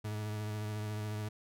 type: tone with vibrato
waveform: 40% pulse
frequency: 106.2 Hz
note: G#2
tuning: 39 cents sharp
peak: -35 dBFS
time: 0.04-1.29 s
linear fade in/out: 10 ms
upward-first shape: triangle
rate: 14 Hz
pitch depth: 30 cents each way
effects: none